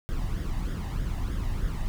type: noise with flanger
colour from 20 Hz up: brown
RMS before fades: -29 dBFS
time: 0.09-1.88 s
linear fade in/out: 0 ms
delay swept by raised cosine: 0.58 to 1.09 ms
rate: 3.2 Hz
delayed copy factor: +0.6
effects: none